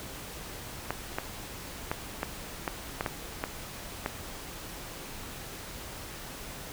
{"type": "clicks", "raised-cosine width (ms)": 0.5, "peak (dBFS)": -14, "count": 9, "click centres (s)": [0.906, 1.185, 1.915, 2.231, 2.678, 3.009, 3.062, 3.439, 4.061], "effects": ["pink hiss -42 dBFS RMS until 6.72 s"]}